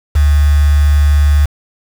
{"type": "tone with quantisation", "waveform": "sine", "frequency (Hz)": 73, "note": "D2", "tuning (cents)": -10, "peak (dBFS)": -6, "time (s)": [0.15, 1.46], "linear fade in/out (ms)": 10, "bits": 4, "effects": []}